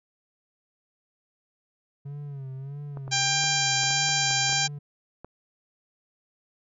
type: tone with vibrato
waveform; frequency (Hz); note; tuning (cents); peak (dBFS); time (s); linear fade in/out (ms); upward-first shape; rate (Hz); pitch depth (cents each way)
triangle; 138.59; C#3; 0; -32; 2.05-4.79; 10; sine; 1.6; 87
type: clicks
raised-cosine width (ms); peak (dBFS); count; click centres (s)
1; -27; 10; 2.972 / 3.079 / 3.44 / 3.835 / 3.906 / 4.091 / 4.308 / 4.495 / 4.527 / 5.246
type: harmonic tone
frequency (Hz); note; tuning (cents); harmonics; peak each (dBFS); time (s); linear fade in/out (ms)
794; G5; +22; 1 / 2 / 3 / 4 / 5 / 6 / 7 / 8 / 9; -31 / -31 / -31 / -31 / -31 / -31 / -31 / -31 / -31; 3.11-4.68; 20
effects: none